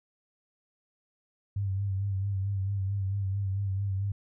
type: tone with vibrato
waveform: sine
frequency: 98 Hz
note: G2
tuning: in tune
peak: -27 dBFS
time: 1.56-4.12 s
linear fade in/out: 5 ms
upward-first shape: sine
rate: 4.5 Hz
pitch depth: 47 cents each way
effects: none